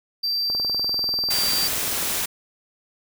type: tone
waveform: triangle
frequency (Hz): 4689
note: D8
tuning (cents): -4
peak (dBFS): -20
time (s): 0.23-1.68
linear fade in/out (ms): 10
type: click train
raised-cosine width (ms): 1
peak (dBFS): -21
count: 33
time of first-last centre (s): 0.5-2.076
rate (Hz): 20.3
type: noise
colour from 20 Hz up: white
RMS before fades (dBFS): -25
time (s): 1.3-2.26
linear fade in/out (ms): 10
effects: none